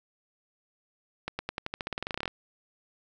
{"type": "accelerating click train", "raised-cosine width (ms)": 0.3, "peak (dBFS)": -16, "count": 19, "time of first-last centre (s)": [1.28, 2.278], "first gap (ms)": 110, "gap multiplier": 0.91, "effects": []}